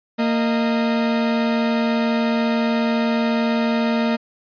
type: tone pair together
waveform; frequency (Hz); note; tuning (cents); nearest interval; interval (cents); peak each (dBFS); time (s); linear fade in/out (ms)
40% pulse; 230.7 / 617.9; A#3 / D#5; -18 / -12; octave + perfect fourth; 1706; -17 / -24; 0.18-4.17; 20
effects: resampled to 11025 Hz